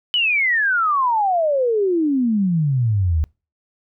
sine exponential sweep, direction down, 3020 to 73.42 Hz, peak -15 dBFS, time 0.14-3.24 s, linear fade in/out 0 ms, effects noise-tail reverb RT60 0.3 s tail -26 dB re dry

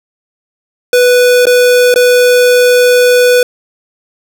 square tone with dropouts, 493.9 Hz, B4, in tune, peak -5 dBFS, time 0.93-3.43 s, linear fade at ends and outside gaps 2 ms, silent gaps 1.455-1.468 / 1.941-1.959 s, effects none

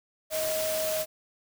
sine tone in noise, 629 Hz, D#5, 19 cents sharp, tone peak -28 dBFS, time 0.3-1.06 s, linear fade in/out 50 ms, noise white, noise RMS -33 dBFS, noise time 0.3-1.06 s, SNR +2 dB, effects none

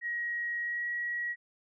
sine tone with pitch glide, 1896 to 1912.5 Hz, A#6 to A#6, +29 to +44 cents, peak -31 dBFS, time 0.01-1.36 s, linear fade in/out 50 ms, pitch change +15 cents, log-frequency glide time 0.61-0.86 s, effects none

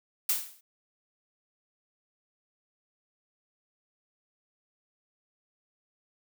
blue noise with exponential decay, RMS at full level -23 dBFS, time 0.29-0.61 s, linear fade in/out 5 ms, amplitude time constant 68 ms, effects none

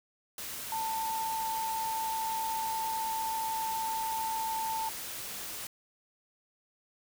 sine tone in noise, 892 Hz, A5, 23 cents sharp, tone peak -31 dBFS, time 0.72-4.89 s, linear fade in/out 2 ms, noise white, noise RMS -40 dBFS, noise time 0.38-5.67 s, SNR +6 dB, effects none

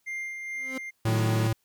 triangle tone with tremolo, 2100 Hz, C7, 6 cents sharp, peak -29 dBFS, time 0.06-0.91 s, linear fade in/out 20 ms, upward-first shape sine, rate 2.3 Hz, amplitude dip 40%
30% pulse tone with exponential growth, 261.6 Hz, C4, in tune, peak -27 dBFS, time 0.54-0.78 s, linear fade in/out 5 ms, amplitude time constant 52 ms
square tone, 111.8 Hz, A2, 28 cents sharp, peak -24 dBFS, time 1.05-1.53 s, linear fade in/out 5 ms
30% pulse chord, D# diminished, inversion none, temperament equal, 155.56 / 185 / 220 Hz, D#3 / F#3 / A3, 0 / 0 / 0 cents, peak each -31 dBFS, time 1.06-1.48 s, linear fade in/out 10 ms
effects white hiss -72 dBFS RMS until 1.64 s

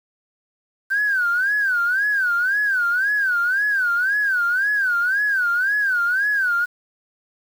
sine tone with vibrato, 1536 Hz, G6, 36 cents flat, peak -16 dBFS, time 0.9-6.66 s, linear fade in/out 20 ms, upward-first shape sine, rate 1.9 Hz, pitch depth 170 cents each way, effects tanh soft clip ceiling -12 dBFS + 7-bit

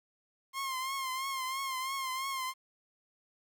sawtooth tone with vibrato, 1061 Hz, C6, 24 cents sharp, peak -30 dBFS, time 0.53-2.54 s, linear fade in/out 50 ms, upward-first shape triangle, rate 3 Hz, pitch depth 65 cents each way, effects 11-bit

